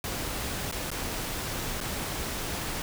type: noise with dropouts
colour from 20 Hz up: pink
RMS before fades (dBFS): -33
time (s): 0.04-2.82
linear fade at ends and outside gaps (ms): 1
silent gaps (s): 0.714-0.723 / 0.904-0.915 / 1.804-1.811
effects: none